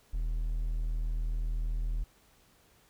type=tone; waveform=triangle; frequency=40.02 Hz; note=D#1; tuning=50 cents sharp; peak=-27 dBFS; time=0.13-2.04 s; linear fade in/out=10 ms; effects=pink hiss -64 dBFS RMS until 2.89 s